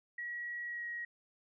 sine tone with pitch glide, 1916 to 1896.2 Hz, A#6 to A#6, +47 to +29 cents, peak -38 dBFS, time 0.18-1.05 s, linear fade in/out 5 ms, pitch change -18 cents, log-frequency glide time 0.66-0.85 s, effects none

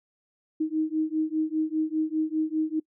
sine beating tone pair, 311.1 / 316.1 Hz, D#4 / D#4, 0 / +27 cents, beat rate 5 Hz, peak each -27 dBFS, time 0.6-2.8 s, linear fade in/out 10 ms, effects noise-tail reverb RT60 0.1 s tail -23 dB re dry

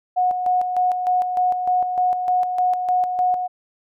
sine tone with tremolo, 729 Hz, F#5, 26 cents flat, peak -15 dBFS, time 0.16-3.48 s, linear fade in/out 20 ms, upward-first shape square, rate 3.3 Hz, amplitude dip 50%, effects none

